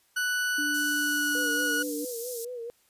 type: tone with pitch glide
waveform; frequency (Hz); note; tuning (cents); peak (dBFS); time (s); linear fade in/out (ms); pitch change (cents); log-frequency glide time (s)
40% pulse; 1483 to 1460.9; F#6 to F#6; +4 to -22; -25; 0.16-1.83; 10; -26; 0.88-1.49
type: tone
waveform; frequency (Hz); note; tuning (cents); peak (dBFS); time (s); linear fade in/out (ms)
sine; 293.7; D4; 0; -32; 0.58-2.05; 5
type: high-pass noise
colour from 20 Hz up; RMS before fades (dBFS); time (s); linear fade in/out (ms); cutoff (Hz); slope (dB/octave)
white; -37; 0.74-2.45; 5; 5200; 24
type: tone with vibrato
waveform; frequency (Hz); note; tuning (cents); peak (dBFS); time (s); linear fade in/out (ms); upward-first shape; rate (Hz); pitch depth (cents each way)
sine; 480; B4; -49; -34; 1.35-2.7; 0; sine; 4.5; 76
effects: white hiss -66 dBFS RMS until 2.89 s + resampled to 32000 Hz